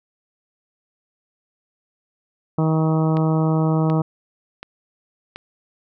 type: harmonic tone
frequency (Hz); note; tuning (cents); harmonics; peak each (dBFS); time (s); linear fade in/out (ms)
158.6; D#3; +33; 1 / 2 / 3 / 4 / 5 / 6 / 7 / 8; -17 / -23 / -27 / -29 / -31 / -33 / -34 / -35; 2.58-4.02; 5
type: click train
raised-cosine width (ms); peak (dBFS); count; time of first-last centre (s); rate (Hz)
0.3; -17; 4; 3.17-5.36; 1.37
effects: none